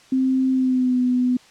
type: tone with pitch glide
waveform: sine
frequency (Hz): 261.6 to 249.8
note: C4 to B3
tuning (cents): 0 to +20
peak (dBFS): -16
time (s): 0.12-1.37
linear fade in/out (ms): 5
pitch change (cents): -80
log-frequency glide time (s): 0.51-1
effects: white hiss -50 dBFS RMS until 1.5 s + low-pass 6000 Hz 12 dB/octave